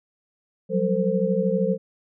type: tone cluster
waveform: sine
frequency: 179.8 / 192.6 / 451.9 / 520 Hz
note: F#3 / G3 / A4 / C5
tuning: -49 / -30 / +46 / -11 cents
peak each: -25 dBFS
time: 0.69-1.78 s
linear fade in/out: 50 ms
effects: none